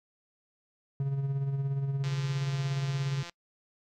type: tone with tremolo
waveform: triangle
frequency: 137.8 Hz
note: C#3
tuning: 10 cents flat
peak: -24 dBFS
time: 1-3.23 s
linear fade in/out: 2 ms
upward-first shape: sine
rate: 17 Hz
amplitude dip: 45%
type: click train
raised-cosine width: 0.2 ms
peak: -25 dBFS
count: 217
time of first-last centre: 2.04-3.296 s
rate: 172 Hz
effects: noise-tail reverb RT60 0.1 s tail -26 dB re dry